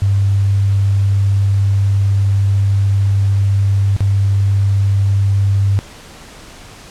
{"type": "tone with dropouts", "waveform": "sine", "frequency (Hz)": 99, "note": "G2", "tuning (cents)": 18, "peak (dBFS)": -10, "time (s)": [0.02, 5.79], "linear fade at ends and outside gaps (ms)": 0, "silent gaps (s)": [3.965, 4.006], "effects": ["pink hiss -37 dBFS RMS until 6.9 s", "low-pass 9000 Hz 12 dB/octave"]}